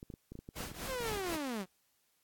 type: clicks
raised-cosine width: 3 ms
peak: -33 dBFS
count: 12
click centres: 0.029 / 0.102 / 0.139 / 0.32 / 0.354 / 0.39 / 0.489 / 0.606 / 0.716 / 1.005 / 1.117 / 1.171 s
type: noise with tremolo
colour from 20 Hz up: pink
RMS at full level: -40 dBFS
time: 0.55-1.37 s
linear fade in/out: 20 ms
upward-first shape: triangle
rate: 4.1 Hz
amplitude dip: 85%
type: linear sweep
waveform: sawtooth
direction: down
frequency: 549 to 174.61 Hz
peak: -32 dBFS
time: 0.86-1.66 s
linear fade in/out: 50 ms
effects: white hiss -75 dBFS RMS until 2.23 s + AAC 64 kbps